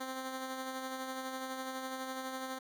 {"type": "tone with tremolo", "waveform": "10% pulse", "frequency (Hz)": 261.6, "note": "C4", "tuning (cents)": 0, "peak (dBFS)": -29, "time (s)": [0, 2.59], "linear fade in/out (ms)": 10, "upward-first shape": "sine", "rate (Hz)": 12, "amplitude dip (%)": 35, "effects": []}